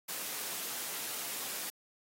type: noise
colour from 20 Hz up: white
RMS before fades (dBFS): -39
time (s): 0.08-1.7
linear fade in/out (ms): 10
effects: high-pass 200 Hz 12 dB/octave + AAC 48 kbps